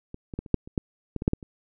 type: clicks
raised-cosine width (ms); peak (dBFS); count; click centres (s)
3; -24 / -23 / -17 / -29 / -6 / -29 / -11 / -16 / -18 / -6 / -11 / -28; 12; 0.144 / 0.338 / 0.39 / 0.462 / 0.543 / 0.675 / 0.778 / 1.163 / 1.221 / 1.279 / 1.334 / 1.428
effects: none